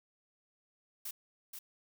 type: noise with echo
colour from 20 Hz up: blue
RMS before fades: -41 dBFS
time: 1.05-1.11 s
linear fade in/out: 5 ms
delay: 480 ms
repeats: 1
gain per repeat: -5 dB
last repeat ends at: 1.59 s
effects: none